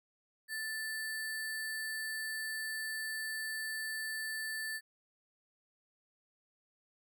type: tone with sample-and-hold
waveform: sine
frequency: 1760 Hz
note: A6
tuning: in tune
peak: -36 dBFS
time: 0.48-4.81 s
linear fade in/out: 50 ms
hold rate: 6300 Hz
effects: none